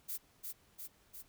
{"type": "noise with echo", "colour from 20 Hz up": "violet", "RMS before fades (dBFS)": -40, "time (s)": [0.08, 0.18], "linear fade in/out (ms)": 20, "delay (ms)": 350, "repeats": 3, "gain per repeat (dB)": -3, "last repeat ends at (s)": 1.23, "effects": ["pink hiss -68 dBFS RMS until 1.28 s"]}